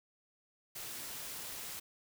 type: noise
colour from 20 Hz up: white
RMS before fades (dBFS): -44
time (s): 0.75-1.8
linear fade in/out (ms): 10
effects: none